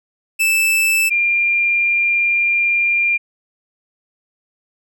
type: tone pair in turn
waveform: 45% pulse / sine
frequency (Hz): 2637 / 2394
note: E7 / D7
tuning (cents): 0 / +33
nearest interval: major second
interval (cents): 167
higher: first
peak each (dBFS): -13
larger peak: neither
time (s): 0.39-1.1 / 1.1-3.18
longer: second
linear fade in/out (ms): 20
effects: none